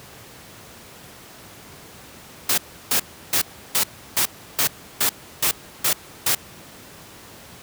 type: noise bursts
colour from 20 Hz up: white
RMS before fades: -19 dBFS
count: 10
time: 2.49-6.35 s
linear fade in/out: 5 ms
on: 89 ms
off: 330 ms
effects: pink hiss -43 dBFS RMS until 7.62 s + high-pass 80 Hz 12 dB/octave